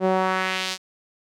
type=tone with band-pass filter sweep; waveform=sawtooth; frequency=187.3 Hz; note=F#3; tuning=21 cents sharp; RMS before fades=-23 dBFS; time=0-0.78 s; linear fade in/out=50 ms; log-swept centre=460 to 5300 Hz; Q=1.3; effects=none